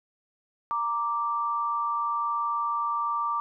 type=tone pair together; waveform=sine; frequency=931.9 / 1173 Hz; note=A#5 / D6; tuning=-1 / -2 cents; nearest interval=major third; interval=399 cents; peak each=-31 / -26 dBFS; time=0.71-3.4 s; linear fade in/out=0 ms; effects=none